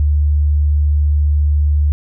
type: tone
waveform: sine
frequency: 73.8 Hz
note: D2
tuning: 9 cents sharp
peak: -10 dBFS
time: 0-1.92 s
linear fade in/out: 0 ms
effects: none